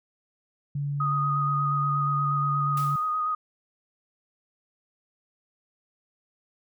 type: tone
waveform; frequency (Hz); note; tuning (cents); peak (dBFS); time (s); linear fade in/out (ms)
sine; 142.9; D3; -47; -26; 0.75-2.96; 5
type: tone with vibrato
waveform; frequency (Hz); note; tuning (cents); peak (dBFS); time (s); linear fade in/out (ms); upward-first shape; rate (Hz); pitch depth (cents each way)
sine; 1244.5; D#6; 0; -24; 1-3.35; 5; square; 8.4; 18
type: noise with exponential decay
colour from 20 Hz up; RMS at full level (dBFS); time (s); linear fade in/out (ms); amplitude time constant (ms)
white; -39; 2.77-3.23; 2; 100
effects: none